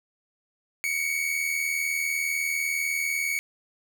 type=tone pair together; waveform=45% pulse; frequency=2194 / 2274 Hz; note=C#7 / C#7; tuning=-18 / +44 cents; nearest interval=minor second; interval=62 cents; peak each=-28 dBFS; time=0.84-3.39 s; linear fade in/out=0 ms; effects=none